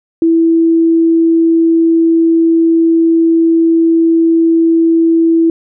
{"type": "tone", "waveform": "sine", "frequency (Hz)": 329.6, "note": "E4", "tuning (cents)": 0, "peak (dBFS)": -6, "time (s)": [0.22, 5.5], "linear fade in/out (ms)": 2, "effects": []}